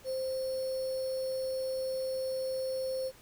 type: tone with sample-and-hold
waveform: sine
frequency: 523.3 Hz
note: C5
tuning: in tune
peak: -31 dBFS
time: 0.04-3.12 s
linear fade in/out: 50 ms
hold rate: 4900 Hz
effects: pink hiss -57 dBFS RMS until 3.21 s